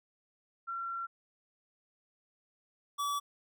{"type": "tone pair in turn", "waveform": ["sine", "square"], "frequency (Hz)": [1364, 1147], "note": ["F6", "D6"], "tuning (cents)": [-41, -41], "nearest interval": "minor third", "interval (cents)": 300, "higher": "first", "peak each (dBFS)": [-35, -32], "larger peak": "second", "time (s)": [[0.67, 1.07], [2.98, 3.2]], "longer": "first", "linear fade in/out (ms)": 20, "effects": []}